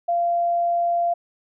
sine tone, 690 Hz, F5, 21 cents flat, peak -18 dBFS, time 0.08-1.14 s, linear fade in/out 10 ms, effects none

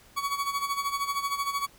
40% pulse tone with tremolo, 1126 Hz, C#6, 27 cents sharp, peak -24 dBFS, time 0.16-1.67 s, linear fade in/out 20 ms, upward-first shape sine, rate 13 Hz, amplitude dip 70%, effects pink hiss -56 dBFS RMS until 1.78 s

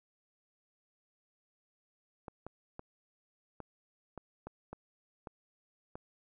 clicks, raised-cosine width 1 ms, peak -29 dBFS, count 9, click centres 2.282 / 2.466 / 2.794 / 3.603 / 4.177 / 4.47 / 4.73 / 5.272 / 5.955 s, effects none

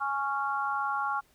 sine chord, Db major, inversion second, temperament just, 831.5 / 1108.7 / 1385.9 Hz, Ab5 / Db6 / F6, +2 / 0 / -14 cents, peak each -32 dBFS, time 0-1.21 s, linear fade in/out 20 ms, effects pink hiss -65 dBFS RMS until 1.34 s

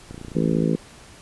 click train, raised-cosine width 3 ms, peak -23 dBFS, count 16, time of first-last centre 0.11-0.629 s, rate 28.9 Hz
harmonic tone, 55 Hz, A1, in tune, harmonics 3 / 4 / 5 / 6 / 7 / 8 / 9, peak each -22 / -24 / -26 / -28 / -29 / -30 / -31 dBFS, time 0.35-0.76 s, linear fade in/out 10 ms
effects pink hiss -46 dBFS RMS until 1.21 s + resampled to 24000 Hz

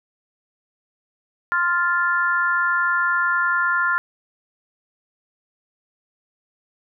sine chord, F major, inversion second, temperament equal with one note detuned, 1046.5 / 1396.9 / 1747.8 Hz, C6 / F6 / A6, 0 / 0 / -12 cents, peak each -24 / -19 / -24 dBFS, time 1.52-3.98 s, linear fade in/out 0 ms, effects none

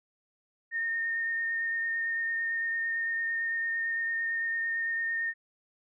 sine tone with vibrato, 1832 Hz, A#6, 31 cents flat, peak -28 dBFS, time 0.71-5.34 s, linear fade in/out 50 ms, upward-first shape sine, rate 8.9 Hz, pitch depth 12 cents each way, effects none

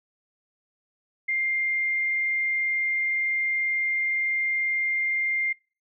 sine tone, 2107 Hz, C7, 12 cents sharp, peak -23 dBFS, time 1.28-5.53 s, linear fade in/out 10 ms, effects noise-tail reverb RT60 0.4 s tail -26 dB re dry

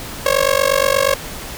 sawtooth tone with amplitude modulation, 546 Hz, C#5, 26 cents flat, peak -5 dBFS, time 0.26-1.14 s, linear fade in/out 2 ms, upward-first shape sine, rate 48.4 Hz, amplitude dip 100%, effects pink hiss -30 dBFS RMS until 1.57 s

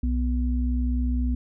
sine tone pair together, 62 / 247 Hz, B1 / B3, +7 / 0 cents, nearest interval 2 octaves, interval 2393 cents, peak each -22 / -28 dBFS, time 0.03-1.35 s, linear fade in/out 5 ms, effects none

